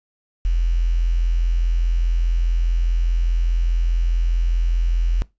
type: tone with quantisation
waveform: sine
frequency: 42.42 Hz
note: F1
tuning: 50 cents flat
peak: -15 dBFS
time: 0.45-5.22 s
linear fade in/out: 0 ms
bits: 7
effects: noise-tail reverb RT60 0.2 s tail -20 dB re dry + resampled to 16000 Hz